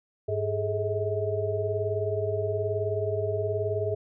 sine tone cluster, 101.9 / 412 / 430.9 / 641 Hz, G#2 / G#4 / A4 / E5, -32 / -14 / -36 / -49 cents, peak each -31 dBFS, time 0.28-3.95 s, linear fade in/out 10 ms, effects none

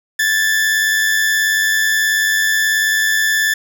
40% pulse tone pair together, 1656 / 1754.5 Hz, G#6 / A6, -5 / -5 cents, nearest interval minor second, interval 100 cents, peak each -21 / -13 dBFS, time 0.19-3.54 s, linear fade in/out 5 ms, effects none

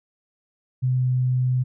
sine tone with pitch glide, 127.7 to 126.96 Hz, C3 to B2, -42 to +48 cents, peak -18 dBFS, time 0.82-1.64 s, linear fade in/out 20 ms, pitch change -10 cents, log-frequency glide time 0.97-1.03 s, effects none

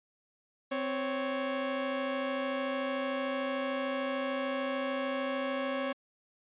sawtooth tone pair together, 260.5 / 554.4 Hz, C4 / C#5, -7 / 0 cents, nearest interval octave + minor second, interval 1307 cents, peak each -31 / -29 dBFS, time 0.71-5.93 s, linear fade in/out 10 ms, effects resampled to 8000 Hz

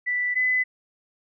sine tone pair in turn, 1975.5 / 2010 Hz, B6 / B6, 0 / +30 cents, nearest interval unison, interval 30 cents, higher second, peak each -22 / -19 dBFS, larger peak second, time 0.06-0.35 / 0.35-0.64 s, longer neither, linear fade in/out 20 ms, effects none

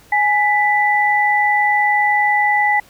sine tone pair together, 832.9 / 1981 Hz, G#5 / B6, +5 / +5 cents, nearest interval octave + minor third, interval 1500 cents, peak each -15 dBFS, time 0.12-2.8 s, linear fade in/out 5 ms, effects pink hiss -48 dBFS RMS until 2.89 s

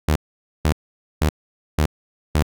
sawtooth tone bursts, 76.4 Hz, D#2, 31 cents flat, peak -11 dBFS, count 5, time 0.08-2.425 s, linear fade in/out 5 ms, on 77 ms, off 490 ms, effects none

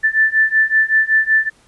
sine beating tone pair, 1760 / 1765.3 Hz, A6 / A6, 0 / +5 cents, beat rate 5.3 Hz, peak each -15 / -14 dBFS, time 0.03-1.5 s, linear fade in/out 20 ms, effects pink hiss -53 dBFS RMS until 1.67 s + resampled to 24000 Hz

